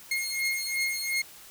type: beating tone pair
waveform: sawtooth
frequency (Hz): 2146 / 2148.8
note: C7 / C7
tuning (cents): +43 / +46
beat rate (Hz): 2.8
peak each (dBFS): -27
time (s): 0.11-1.22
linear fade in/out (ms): 5
effects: white hiss -49 dBFS RMS until 1.5 s